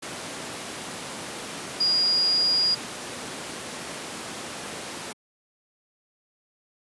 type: tone in noise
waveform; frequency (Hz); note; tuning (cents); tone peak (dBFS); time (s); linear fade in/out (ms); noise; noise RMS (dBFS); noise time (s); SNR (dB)
sine; 4858; D#8; -42; -19; 1.8-2.75; 10; pink; -34; 0.02-5.13; +12
effects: high-pass 200 Hz 12 dB/octave + resampled to 24000 Hz